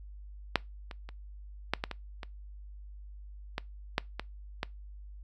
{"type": "clicks", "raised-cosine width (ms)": 0.3, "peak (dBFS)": [-7, -25, -29, -10, -15, -20, -23, -16, -10, -18, -15], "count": 11, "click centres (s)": [0.557, 0.912, 1.09, 1.736, 1.839, 1.913, 2.232, 3.581, 3.981, 4.196, 4.631], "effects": ["noise-tail reverb RT60 0.2 s tail -23 dB re dry", "added 50 Hz sine -44 dBFS peak until 5.23 s"]}